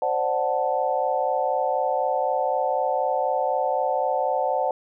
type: chord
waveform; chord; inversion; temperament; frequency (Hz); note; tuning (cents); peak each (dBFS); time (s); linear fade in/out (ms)
sine; D dominant seventh; third; equal; 523.3 / 587.3 / 740 / 880; C5 / D5 / F#5 / A5; 0 / 0 / 0 / 0; -26 / -27 / -25 / -27; 0.02-4.71; 2
effects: none